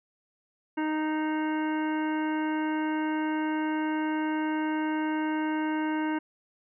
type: harmonic tone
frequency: 310 Hz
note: D#4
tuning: 6 cents flat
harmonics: 1 / 2 / 3 / 4 / 5 / 6 / 7 / 9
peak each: -27 / -41 / -34 / -47 / -38 / -45 / -44 / -47 dBFS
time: 0.77-6.19 s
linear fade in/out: 10 ms
effects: none